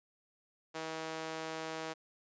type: tone with high-pass filter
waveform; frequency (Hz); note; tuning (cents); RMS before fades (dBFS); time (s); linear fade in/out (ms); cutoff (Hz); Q
sawtooth; 160; D#3; +49; -41; 0.74-1.94; 20; 480; 0.9
effects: resampled to 16000 Hz